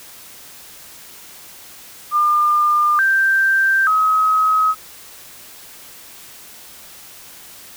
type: tone with pitch steps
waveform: sine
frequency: 1203 / 1570 / 1272 Hz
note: D6 / G6 / D#6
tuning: +41 / +2 / +38 cents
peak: -12 dBFS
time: 2.11-4.75 s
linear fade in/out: 50 ms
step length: 880 ms
effects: white hiss -40 dBFS RMS until 7.76 s